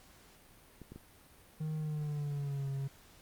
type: clicks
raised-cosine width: 3 ms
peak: -34 dBFS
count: 3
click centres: 0.817 / 0.92 / 0.96 s
type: tone with pitch glide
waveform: triangle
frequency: 155.56 to 137 Hz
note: D#3 to C#3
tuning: 0 to -20 cents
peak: -32 dBFS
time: 1.6-2.88 s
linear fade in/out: 10 ms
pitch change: -220 cents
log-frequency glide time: 1.76-2.69 s
effects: pink hiss -60 dBFS RMS until 3.21 s + Opus 48 kbps